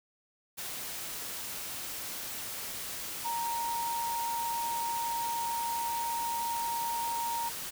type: tone in noise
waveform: sine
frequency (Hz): 932.3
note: A#5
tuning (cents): 0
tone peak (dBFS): -31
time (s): 3.24-7.5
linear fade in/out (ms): 20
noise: white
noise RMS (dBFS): -39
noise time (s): 0.57-7.71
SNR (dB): +5
effects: none